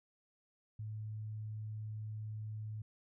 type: tone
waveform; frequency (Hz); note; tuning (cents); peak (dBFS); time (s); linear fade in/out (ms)
sine; 107.8; A2; -35; -40; 0.79-2.82; 5
effects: none